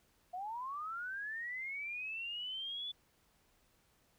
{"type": "linear sweep", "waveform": "sine", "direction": "up", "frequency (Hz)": [698.5, 3481], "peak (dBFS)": -39, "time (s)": [0.33, 2.92], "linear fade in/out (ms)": 10, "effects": ["pink hiss -72 dBFS RMS until 4.18 s"]}